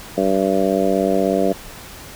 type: harmonic tone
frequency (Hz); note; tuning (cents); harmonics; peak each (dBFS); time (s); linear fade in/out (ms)
96.5; G2; -27; 2 / 3 / 4 / 5 / 6 / 7; -22 / -22 / -22 / -22 / -22 / -22; 0.17-1.53; 10
effects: pink hiss -37 dBFS RMS until 2.15 s